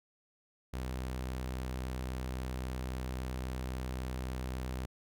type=tone; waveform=sawtooth; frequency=63.7 Hz; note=C2; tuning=46 cents flat; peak=-32 dBFS; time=0.73-4.86 s; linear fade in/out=10 ms; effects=none